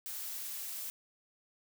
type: noise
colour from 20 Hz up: blue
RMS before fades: -41 dBFS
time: 0.06-0.9 s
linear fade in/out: 0 ms
effects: none